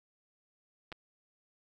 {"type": "clicks", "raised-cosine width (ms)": 0.3, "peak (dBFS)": -28, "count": 2, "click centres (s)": [0.919, 0.925], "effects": []}